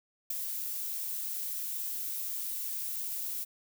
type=noise with ADSR envelope; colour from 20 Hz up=violet; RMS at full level=-29 dBFS; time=0.3-3.45 s; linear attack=8 ms; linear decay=5 ms; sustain=-7 dB; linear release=22 ms; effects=none